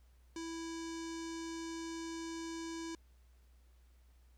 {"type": "tone with low-pass filter", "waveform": "square", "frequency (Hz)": 329.6, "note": "E4", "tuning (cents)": 0, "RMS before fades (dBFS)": -43, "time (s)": [0.36, 2.95], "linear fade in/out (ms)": 2, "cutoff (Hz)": 6600, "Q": 2.8, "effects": ["added 61 Hz sine -61 dBFS peak until 4.37 s", "pink hiss -75 dBFS RMS until 4.37 s"]}